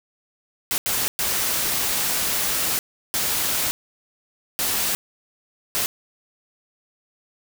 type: noise bursts at uneven times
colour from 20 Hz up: white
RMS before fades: -23 dBFS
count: 6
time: 0.71-0.78 / 0.86-1.08 / 1.19-2.79 / 3.14-3.71 / 4.59-4.95 / 5.75-5.86 s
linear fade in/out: 0 ms
effects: none